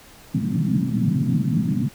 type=band-pass noise; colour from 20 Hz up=pink; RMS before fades=-21 dBFS; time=0.34-1.89 s; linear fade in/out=10 ms; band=120 to 260 Hz; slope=48 dB/octave; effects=pink hiss -47 dBFS RMS until 1.94 s